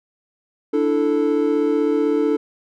triangle chord, D suspended second, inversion none, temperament equal, 293.7 / 329.6 / 440 Hz, D4 / E4 / A4, 0 / 0 / 0 cents, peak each -18 / -21 / -17 dBFS, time 0.73-2.37 s, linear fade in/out 10 ms, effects none

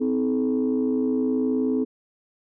sine tone cluster, 257.8 / 317.2 / 429.6 Hz, C4 / D#4 / A4, -26 / +33 / -41 cents, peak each -21 / -28 / -25 dBFS, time 0-1.85 s, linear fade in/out 20 ms, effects tanh soft clip ceiling -14 dBFS

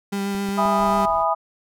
35% pulse tone with vibrato, 198.6 Hz, G3, 23 cents sharp, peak -21 dBFS, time 0.12-1.06 s, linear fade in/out 10 ms, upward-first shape sine, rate 7.4 Hz, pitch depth 12 cents each way
clicks, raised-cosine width 3 ms, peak -25 dBFS, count 3, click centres 0.35 / 0.489 / 0.656 s
sine chord, E major seventh, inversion none, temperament just, 659.3 / 824.1 / 988.9 / 1236.1 Hz, E5 / G#5 / B5 / D#6, 0 / -14 / +2 / -12 cents, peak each -23 dBFS, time 0.57-1.35 s, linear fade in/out 20 ms
brown noise, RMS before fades -39 dBFS, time 0.77-1.26 s, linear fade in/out 50 ms
effects none

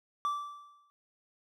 triangle tone with exponential decay, 1165 Hz, D6, 14 cents flat, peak -25 dBFS, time 0.25-0.9 s, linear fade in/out 0 ms, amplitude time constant 140 ms, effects none

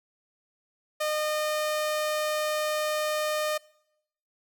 sawtooth tone, 610 Hz, D#5, 34 cents flat, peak -22 dBFS, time 1-3.58 s, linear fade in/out 10 ms, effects noise-tail reverb RT60 0.8 s tail -23 dB re dry

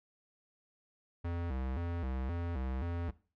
square tone with vibrato, 74.6 Hz, D2, 28 cents sharp, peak -35 dBFS, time 1.24-3.11 s, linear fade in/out 10 ms, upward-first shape square, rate 1.9 Hz, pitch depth 240 cents each way, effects noise-tail reverb RT60 0.4 s tail -20 dB re dry + low-pass 2000 Hz 12 dB/octave

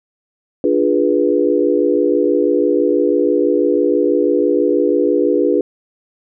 sine chord, D diminished seventh, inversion none, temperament equal with one note detuned, 293.7 / 349.2 / 415.3 / 490.8 Hz, D4 / F4 / Ab4 / Cb5, 0 / 0 / 0 / -11 cents, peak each -17 dBFS, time 0.64-5.61 s, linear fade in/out 2 ms, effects none

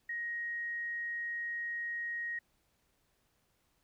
sine tone, 1880 Hz, A#6, 14 cents sharp, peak -35 dBFS, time 0.09-2.39 s, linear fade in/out 5 ms, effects pink hiss -75 dBFS RMS until 3.83 s

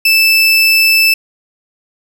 30% pulse tone, 2637 Hz, E7, in tune, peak -4 dBFS, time 0.05-1.14 s, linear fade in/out 5 ms, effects none

